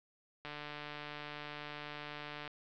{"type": "click train", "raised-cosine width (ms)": 0.3, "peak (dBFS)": -28, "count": 301, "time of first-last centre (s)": [0.45, 2.477], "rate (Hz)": 148, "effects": ["low-pass 5000 Hz 12 dB/octave"]}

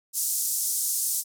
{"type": "band-pass noise", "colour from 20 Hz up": "white", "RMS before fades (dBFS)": -27, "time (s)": [0.13, 1.24], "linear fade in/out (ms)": 50, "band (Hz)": [6000, 13000], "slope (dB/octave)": 24, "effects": []}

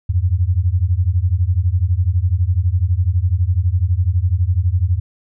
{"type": "beating tone pair", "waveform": "sine", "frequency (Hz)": [84, 96], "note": ["E2", "G2"], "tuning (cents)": [33, -36], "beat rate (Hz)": 12, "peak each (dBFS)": -16, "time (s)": [0.09, 5], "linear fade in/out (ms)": 10, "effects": []}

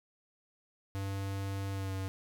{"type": "tone with pitch glide", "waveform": "square", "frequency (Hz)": [98, 95.76], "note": ["G2", "G2"], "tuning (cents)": [0, -40], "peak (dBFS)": -35, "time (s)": [0.95, 2.08], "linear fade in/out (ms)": 0, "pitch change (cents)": -40, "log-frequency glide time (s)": [1.72, 1.93], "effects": []}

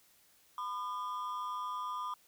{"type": "ring-modulated tone", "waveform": "triangle", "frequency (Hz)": 1108.7, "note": "C#6", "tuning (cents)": 0, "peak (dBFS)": -31, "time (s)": [0.58, 2.14], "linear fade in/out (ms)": 2, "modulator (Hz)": 104, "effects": ["white hiss -66 dBFS RMS until 2.27 s"]}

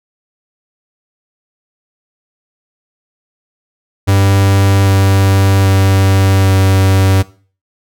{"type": "tone with pitch steps", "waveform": "45% pulse", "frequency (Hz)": [98, 97.32, 96.65, 95.98], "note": ["G2", "G2", "G2", "G2"], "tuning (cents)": [0, -12, -24, -36], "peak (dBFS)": -7, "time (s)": [4.07, 7.23], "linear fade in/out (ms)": 20, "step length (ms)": 790, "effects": ["noise-tail reverb RT60 0.4 s tail -19 dB re dry"]}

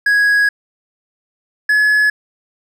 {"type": "tone pair in turn", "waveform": "triangle", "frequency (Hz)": [1661.2, 1700], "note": ["G#6", "G#6"], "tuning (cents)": [0, 40], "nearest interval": "unison", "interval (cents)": 40, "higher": "second", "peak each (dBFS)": -8, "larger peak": "neither", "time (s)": [[0.06, 0.49], [1.69, 2.1]], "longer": "first", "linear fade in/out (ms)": 5, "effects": []}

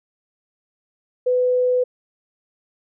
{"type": "tone", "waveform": "sine", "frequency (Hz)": 500, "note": "B4", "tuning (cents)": 21, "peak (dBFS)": -15, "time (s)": [1.26, 1.84], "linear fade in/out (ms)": 10, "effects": []}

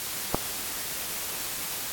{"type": "click", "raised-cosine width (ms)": 1, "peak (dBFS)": -8, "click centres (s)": 0.346, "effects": ["white hiss -33 dBFS RMS until 1.92 s", "AAC 64 kbps"]}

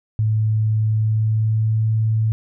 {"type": "tone with pitch glide", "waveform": "sine", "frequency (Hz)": [108.8, 110.26], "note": ["A2", "A2"], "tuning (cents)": [-19, 4], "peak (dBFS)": -15, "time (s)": [0.19, 2.32], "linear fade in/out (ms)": 0, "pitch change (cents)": 23, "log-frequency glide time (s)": [0.85, 1.88], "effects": []}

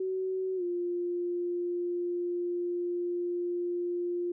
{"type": "tone with pitch glide", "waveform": "sine", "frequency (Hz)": [376.1, 350.9], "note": ["F#4", "F4"], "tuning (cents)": [28, 8], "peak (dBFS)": -29, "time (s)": [0, 4.32], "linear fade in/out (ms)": 5, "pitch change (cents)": -120, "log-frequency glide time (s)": [0.56, 0.63], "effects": []}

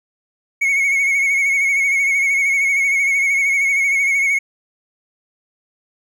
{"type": "tone with vibrato", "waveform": "triangle", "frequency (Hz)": 2206, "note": "C#7", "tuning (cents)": -9, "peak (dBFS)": -12, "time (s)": [0.61, 4.39], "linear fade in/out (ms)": 10, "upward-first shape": "sine", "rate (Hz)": 13, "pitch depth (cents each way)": 44, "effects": []}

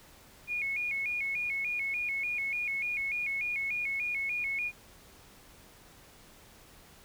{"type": "tone with vibrato", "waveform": "sine", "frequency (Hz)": 2312, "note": "D7", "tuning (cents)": -28, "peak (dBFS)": -30, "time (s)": [0.47, 4.72], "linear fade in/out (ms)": 50, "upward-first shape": "square", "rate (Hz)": 3.4, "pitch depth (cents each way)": 92, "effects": ["pink hiss -56 dBFS RMS until 7.04 s"]}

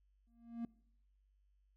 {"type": "tone with exponential growth", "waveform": "triangle", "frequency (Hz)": 233.1, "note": "A#3", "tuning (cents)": 0, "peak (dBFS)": -34, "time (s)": [0.27, 0.65], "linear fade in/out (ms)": 2, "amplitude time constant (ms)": 81, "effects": ["noise-tail reverb RT60 0.7 s tail -23 dB re dry", "added 49 Hz sine -70 dBFS peak until 1.76 s"]}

